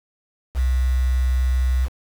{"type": "tone with quantisation", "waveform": "sine", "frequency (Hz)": 63.6, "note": "C2", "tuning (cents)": -48, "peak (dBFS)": -16, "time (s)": [0.54, 1.89], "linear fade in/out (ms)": 50, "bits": 6, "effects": []}